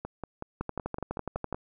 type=two click trains; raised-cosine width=1 ms; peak=-21 / -18 dBFS; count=9 / 12; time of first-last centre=0.05-1.545 / 0.61-1.527 s; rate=5.35 / 12 Hz; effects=none